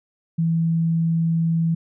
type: tone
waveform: sine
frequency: 164.81 Hz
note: E3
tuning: in tune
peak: -17 dBFS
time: 0.38-1.75 s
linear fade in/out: 10 ms
effects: none